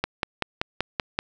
click train, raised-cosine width 0.3 ms, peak -7 dBFS, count 7, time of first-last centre 0.04-1.189 s, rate 5.22 Hz, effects none

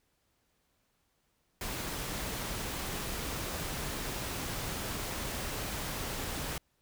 pink noise, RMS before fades -37 dBFS, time 1.61-6.58 s, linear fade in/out 2 ms, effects pink hiss -75 dBFS RMS until 6.81 s

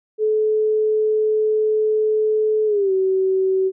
sine tone with pitch glide, 431.2 to 379.7 Hz, A4 to F#4, -35 to +45 cents, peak -15 dBFS, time 0.18-3.72 s, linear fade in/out 50 ms, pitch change -220 cents, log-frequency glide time 2.66-2.92 s, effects none

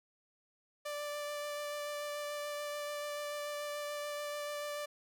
sawtooth tone with vibrato, 587.3 Hz, D5, in tune, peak -34 dBFS, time 0.85-4.86 s, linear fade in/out 10 ms, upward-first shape sine, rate 6.9 Hz, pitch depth 10 cents each way, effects none

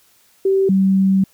sine tone pair in turn, 386.6 / 192.24 Hz, G4 / G3, -24 / -34 cents, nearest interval octave, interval 1210 cents, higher first, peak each -12 / -11 dBFS, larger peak second, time 0.45-0.69 / 0.69-1.24 s, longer second, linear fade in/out 5 ms, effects white hiss -55 dBFS RMS until 1.33 s

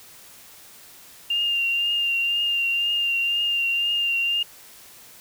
sine tone with vibrato, 2794 Hz, F7, in tune, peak -20 dBFS, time 1.3-4.43 s, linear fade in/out 5 ms, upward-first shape triangle, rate 2 Hz, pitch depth 29 cents each way, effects white hiss -47 dBFS RMS until 5.2 s

